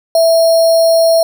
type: tone with sample-and-hold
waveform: sine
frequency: 659.3 Hz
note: E5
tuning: in tune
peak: -6 dBFS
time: 0.15-1.23 s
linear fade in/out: 2 ms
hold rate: 4900 Hz
effects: none